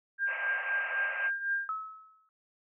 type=tone with tremolo; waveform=sine; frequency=1600 Hz; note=G6; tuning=35 cents sharp; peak=-26 dBFS; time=0.18-1.69 s; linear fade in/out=50 ms; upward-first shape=triangle; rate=3.9 Hz; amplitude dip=75%
type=band-pass noise; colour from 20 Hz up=white; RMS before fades=-40 dBFS; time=0.26-1.31 s; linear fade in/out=50 ms; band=510 to 2700 Hz; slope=96 dB/octave
type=tone with exponential decay; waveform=sine; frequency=1292 Hz; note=E6; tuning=35 cents flat; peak=-29 dBFS; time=1.69-2.29 s; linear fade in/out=1 ms; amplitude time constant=130 ms
effects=none